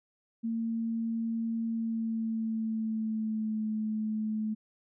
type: tone with pitch glide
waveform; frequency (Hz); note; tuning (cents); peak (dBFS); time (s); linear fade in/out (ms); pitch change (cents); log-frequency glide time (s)
sine; 227.6 to 216.3; A#3 to A3; -41 to -29; -29; 0.43-4.55; 20; -88; 1.67-3.66
effects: none